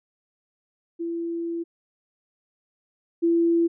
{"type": "tone pair in turn", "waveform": "sine", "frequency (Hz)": [336.7, 336.7], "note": ["E4", "E4"], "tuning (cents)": [37, 37], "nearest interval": "unison", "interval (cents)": 0, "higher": "neither", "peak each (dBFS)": [-26, -17], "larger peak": "second", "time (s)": [[0.99, 1.64], [3.22, 3.68]], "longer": "first", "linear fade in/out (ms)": 20, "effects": []}